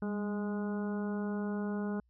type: harmonic tone with a mistuned harmonic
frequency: 207.7 Hz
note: G#3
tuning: in tune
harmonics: 1 / 2 / 3 / 4 / 5 / 6 / 7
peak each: -33 / -40 / -47 / -48 / -51 / -52 / -49 dBFS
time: 0.02-2 s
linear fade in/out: 2 ms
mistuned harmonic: 1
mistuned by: -42 cents
effects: added 60 Hz sine -67 dBFS peak until 2.09 s